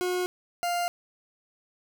40% pulse tone pair in turn, 361.8 / 699.4 Hz, F#4 / F5, -39 / +2 cents, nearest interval major seventh, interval 1141 cents, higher second, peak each -25 dBFS, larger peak neither, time 0.01-0.26 / 0.63-0.88 s, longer neither, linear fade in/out 0 ms, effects none

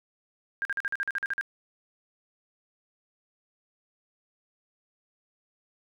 sine tone bursts, 1607 Hz, G6, 43 cents sharp, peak -26 dBFS, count 11, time 0.62-1.411 s, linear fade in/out 0 ms, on 31 ms, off 45 ms, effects none

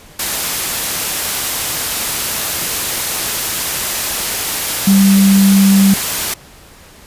sine tone in noise, 196 Hz, G3, in tune, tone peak -6 dBFS, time 4.87-5.94 s, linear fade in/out 5 ms, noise white, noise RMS -18 dBFS, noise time 0.19-6.34 s, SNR +9 dB, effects pink hiss -41 dBFS RMS until 7.06 s + resampled to 32000 Hz

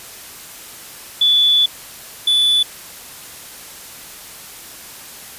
sine / triangle tone pair in turn, 3457 / 3471 Hz, A7 / A7, -31 / -24 cents, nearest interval unison, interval 7 cents, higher second, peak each -10 dBFS, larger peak neither, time 1.21-1.66 / 2.27-2.63 s, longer first, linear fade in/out 5 ms, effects white hiss -36 dBFS RMS until 5.38 s + resampled to 32000 Hz

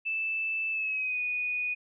sine tone with pitch glide, 2637 to 2475 Hz, E7 to D#7, 0 to -10 cents, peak -28 dBFS, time 0.05-1.75 s, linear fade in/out 20 ms, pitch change -110 cents, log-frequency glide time 0.71-1.2 s, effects none

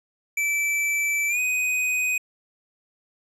square tone with pitch glide, 2320 to 2501 Hz, D7 to D#7, -22 to +8 cents, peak -22 dBFS, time 0.37-2.18 s, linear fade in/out 5 ms, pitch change +130 cents, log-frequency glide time 1.28-1.39 s, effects low-pass 12000 Hz 12 dB/octave

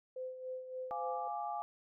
sine tone with tremolo, 513 Hz, C5, 34 cents flat, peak -38 dBFS, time 0.16-1.28 s, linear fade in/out 5 ms, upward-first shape sine, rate 3.5 Hz, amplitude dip 60%
sine chord, D diminished, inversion first, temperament equal, 698.5 / 830.6 / 1174.7 Hz, F5 / Ab5 / D6, 0 / 0 / 0 cents, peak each -41 / -39 / -44 dBFS, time 0.91-1.62 s, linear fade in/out 0 ms
effects none

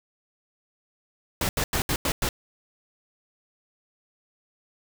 pink noise bursts at uneven times, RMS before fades -25 dBFS, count 6, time 1.41-1.49 / 1.57-1.64 / 1.73-1.82 / 1.89-1.96 / 2.05-2.12 / 2.22-2.29 s, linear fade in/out 2 ms, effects none

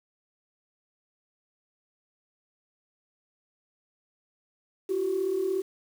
sine tone pair together, 345.4 / 382.3 Hz, F4 / G4, -19 / -43 cents, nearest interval major second, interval 176 cents, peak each -31 / -25 dBFS, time 4.89-5.62 s, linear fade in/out 10 ms, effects tanh soft clip ceiling -19 dBFS + 8-bit

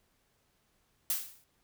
blue noise with exponential decay, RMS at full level -28 dBFS, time 1.1-1.44 s, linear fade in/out 1 ms, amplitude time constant 73 ms, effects pink hiss -73 dBFS RMS until 1.63 s

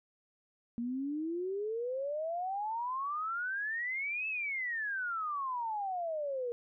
sine exponential two-way sweep, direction up then down, 231.2 to 2637 to 469.9 Hz, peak -33 dBFS, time 0.78-6.52 s, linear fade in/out 0 ms, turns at 4.28 s, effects none

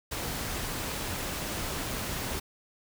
pink noise, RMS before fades -34 dBFS, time 0.11-2.4 s, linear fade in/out 10 ms, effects none

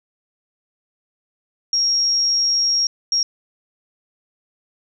sine tone bursts at uneven times, 5588 Hz, F8, in tune, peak -15 dBFS, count 2, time 1.73-2.87 / 3.12-3.23 s, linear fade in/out 2 ms, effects none

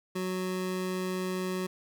square tone pair together, 184.8 / 369.6 Hz, F#3 / F#4, -2 / -2 cents, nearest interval octave, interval 1200 cents, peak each -34 / -34 dBFS, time 0.15-1.67 s, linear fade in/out 10 ms, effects none

